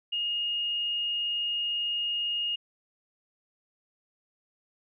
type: tone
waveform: sine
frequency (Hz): 2853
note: F7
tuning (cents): +36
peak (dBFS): -27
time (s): 0.12-2.56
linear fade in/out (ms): 10
effects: none